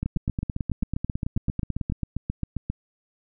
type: two click trains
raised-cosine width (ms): 5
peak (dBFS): -14 / -14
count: 21 / 18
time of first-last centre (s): 0.03-2.7 / 0.06-1.922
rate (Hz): 7.49 / 9.13
effects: none